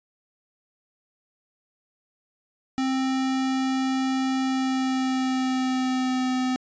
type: tone with pitch glide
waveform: square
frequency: 263.2 to 255.9 Hz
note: C4 to C4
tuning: +10 to -38 cents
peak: -23 dBFS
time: 2.78-6.56 s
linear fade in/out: 0 ms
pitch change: -48 cents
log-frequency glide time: 4.43-6.32 s
effects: resampled to 16000 Hz